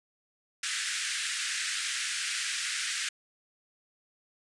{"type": "band-pass noise", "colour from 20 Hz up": "pink", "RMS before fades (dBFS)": -33, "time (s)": [0.63, 3.09], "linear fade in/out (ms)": 5, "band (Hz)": [1500, 9700], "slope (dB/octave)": 48, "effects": ["resampled to 24000 Hz"]}